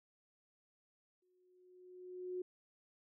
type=tone with exponential growth; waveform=sine; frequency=364.1 Hz; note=F#4; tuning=28 cents flat; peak=-37 dBFS; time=1.22-2.42 s; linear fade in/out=5 ms; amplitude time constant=260 ms; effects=none